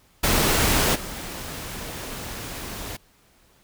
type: noise with level steps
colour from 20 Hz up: pink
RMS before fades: -20 / -34 dBFS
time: 0.23-2.97 s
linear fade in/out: 10 ms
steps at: 0.94 s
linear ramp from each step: 20 ms
effects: pink hiss -59 dBFS RMS until 3.63 s